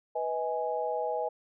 sine chord, G# minor, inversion first, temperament equal with one note detuned, 493.9 / 634.6 / 830.6 Hz, B4 / D#5 / G#5, 0 / +34 / 0 cents, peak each -33 dBFS, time 0.15-1.29 s, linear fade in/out 10 ms, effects none

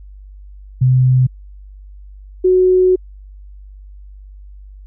sine tone pair in turn, 128.2 / 368.8 Hz, C3 / F#4, -35 / -6 cents, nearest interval octave + tritone, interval 1829 cents, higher second, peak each -8 dBFS, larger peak neither, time 0.81-1.27 / 2.44-2.96 s, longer second, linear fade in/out 10 ms, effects added 49 Hz sine -34 dBFS peak until 4.86 s

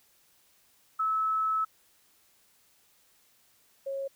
sine tone pair in turn, 1300 / 546.6 Hz, E6 / C#5, -24 / -24 cents, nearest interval octave + minor third, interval 1500 cents, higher first, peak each -25 / -31 dBFS, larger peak first, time 0.99-1.65 / 3.86-4.08 s, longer first, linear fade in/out 10 ms, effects white hiss -65 dBFS RMS until 4.15 s

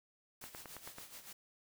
white noise with tremolo, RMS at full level -50 dBFS, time 0.41-1.33 s, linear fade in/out 5 ms, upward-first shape sine, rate 7 Hz, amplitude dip 65%
click train, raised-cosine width 0.5 ms, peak -32 dBFS, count 6, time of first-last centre 0.44-0.984 s, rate 9.19 Hz
effects none

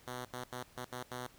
5% pulse tone bursts at uneven times, 124.8 Hz, B2, 19 cents sharp, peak -29 dBFS, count 6, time 0.07-0.25 / 0.33-0.44 / 0.52-0.63 / 0.77-0.85 / 0.92-1.03 / 1.11-1.27 s, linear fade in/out 5 ms, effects pink hiss -62 dBFS RMS until 1.38 s

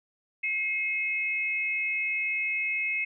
sine tone pair together, 2150 / 2557 Hz, C7 / D#7, +47 / +47 cents, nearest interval minor third, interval 300 cents, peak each -29 / -29 dBFS, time 0.43-3.05 s, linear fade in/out 10 ms, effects none

